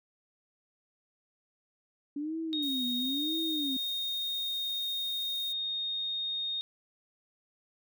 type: tone with vibrato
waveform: sine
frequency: 281.9 Hz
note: C#4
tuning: 29 cents sharp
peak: -32 dBFS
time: 2.16-3.77 s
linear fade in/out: 5 ms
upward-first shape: sine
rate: 1 Hz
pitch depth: 250 cents each way
type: tone with pitch glide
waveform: sine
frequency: 3729 to 3701 Hz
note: A#7 to A#7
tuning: 0 to -13 cents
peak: -31 dBFS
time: 2.53-6.61 s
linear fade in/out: 0 ms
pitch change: -13 cents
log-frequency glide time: 2.88-3.29 s
type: noise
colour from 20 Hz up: violet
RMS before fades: -46 dBFS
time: 2.62-5.53 s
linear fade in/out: 10 ms
effects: none